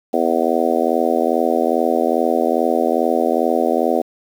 harmonic tone, 82.41 Hz, E2, in tune, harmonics 3 / 4 / 5 / 6 / 7 / 8 / 9, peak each -22 / -22 / -22 / -22 / -22 / -22 / -22 dBFS, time 0.13-4.02 s, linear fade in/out 10 ms, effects 7-bit

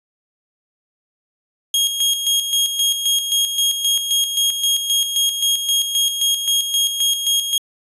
sawtooth tone with tremolo, 3266 Hz, G#7, 30 cents flat, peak -11 dBFS, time 1.74-7.58 s, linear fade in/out 2 ms, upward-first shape square, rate 3.8 Hz, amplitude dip 55%, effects resampled to 32000 Hz

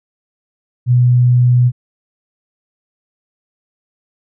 sine tone, 123.47 Hz, B2, in tune, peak -7 dBFS, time 0.86-1.72 s, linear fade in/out 50 ms, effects none

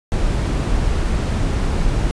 brown noise, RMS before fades -18 dBFS, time 0.12-2.11 s, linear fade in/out 0 ms, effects resampled to 22050 Hz

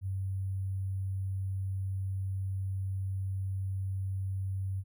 sine tone with sample-and-hold, 95.9 Hz, G2, 37 cents flat, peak -31 dBFS, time 0.01-4.84 s, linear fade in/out 50 ms, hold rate 11025 Hz, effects none

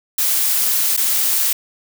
blue noise with dropouts, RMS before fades -17 dBFS, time 0.18-1.53 s, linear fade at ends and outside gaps 5 ms, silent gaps 0.966-0.974 s, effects none

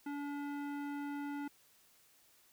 square tone with low-pass filter, 286.8 Hz, D4, 41 cents flat, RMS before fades -41 dBFS, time 0.06-1.48 s, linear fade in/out 5 ms, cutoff 1800 Hz, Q 1.1, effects white hiss -67 dBFS RMS until 2.52 s

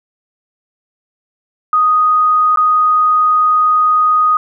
sine tone with dropouts, 1244.5 Hz, D#6, in tune, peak -8 dBFS, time 1.73-4.37 s, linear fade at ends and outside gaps 2 ms, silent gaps 2.56-2.572 s, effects none

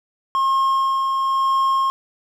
triangle tone with tremolo, 1074 Hz, C6, 45 cents sharp, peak -13 dBFS, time 0.35-1.9 s, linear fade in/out 0 ms, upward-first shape sine, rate 0.99 Hz, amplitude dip 30%, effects none

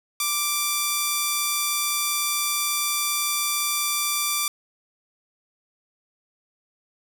5% pulse tone, 1174.7 Hz, D6, in tune, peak -10 dBFS, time 0.2-4.48 s, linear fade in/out 2 ms, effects none

